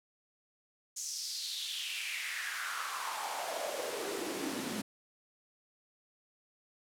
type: noise with high-pass filter sweep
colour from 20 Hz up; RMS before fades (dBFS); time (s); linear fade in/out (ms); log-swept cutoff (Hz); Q
pink; -38; 0.96-4.82; 10; 6500 to 210; 4.4
effects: low-pass 12000 Hz 12 dB/octave